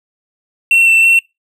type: tone with pitch steps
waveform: triangle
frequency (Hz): 2714 / 2682 / 2711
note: E7 / E7 / E7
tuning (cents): +50 / +29 / +48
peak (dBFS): -5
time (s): 0.71-1.19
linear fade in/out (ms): 2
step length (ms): 160
effects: noise-tail reverb RT60 0.2 s tail -23 dB re dry